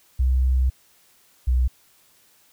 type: tone pair in turn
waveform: sine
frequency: 64.3 / 62.54 Hz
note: C2 / B1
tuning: -30 / +22 cents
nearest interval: unison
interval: 48 cents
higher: first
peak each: -16 dBFS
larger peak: neither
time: 0.19-0.7 / 1.47-1.68 s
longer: first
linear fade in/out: 10 ms
effects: white hiss -58 dBFS RMS until 2.52 s